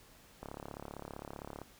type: click train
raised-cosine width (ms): 1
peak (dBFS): -29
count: 43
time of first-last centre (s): 0.43-1.616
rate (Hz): 35.4
effects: pink hiss -60 dBFS RMS until 1.79 s